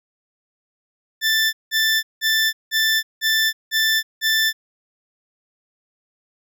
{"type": "tone bursts", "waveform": "20% pulse", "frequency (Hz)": 1768, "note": "A6", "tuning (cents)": 8, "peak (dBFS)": -11, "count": 7, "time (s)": [1.21, 4.53], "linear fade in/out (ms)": 50, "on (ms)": 320, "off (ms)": 180, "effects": []}